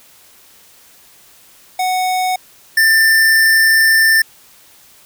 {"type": "tone pair in turn", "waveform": "square", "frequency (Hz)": [740, 1785.6], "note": ["F#5", "A6"], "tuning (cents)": [0, 25], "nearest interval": "octave + minor third", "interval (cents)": 1525, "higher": "second", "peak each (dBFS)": [-15, -9], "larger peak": "second", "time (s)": [[1.79, 2.36], [2.77, 4.22]], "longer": "second", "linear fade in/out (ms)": 5, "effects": ["white hiss -46 dBFS RMS until 5.05 s"]}